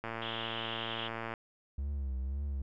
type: click train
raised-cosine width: 0.5 ms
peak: -23 dBFS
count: 149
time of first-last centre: 0.04-1.338 s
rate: 114 Hz
type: band-pass noise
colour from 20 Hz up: pink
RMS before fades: -42 dBFS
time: 0.21-1.09 s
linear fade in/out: 20 ms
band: 2800 to 3400 Hz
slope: 96 dB/octave
type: tone with vibrato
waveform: triangle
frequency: 67.9 Hz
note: C#2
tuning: 35 cents flat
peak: -31 dBFS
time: 1.78-2.62 s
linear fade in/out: 5 ms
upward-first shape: triangle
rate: 1.9 Hz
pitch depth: 110 cents each way
effects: none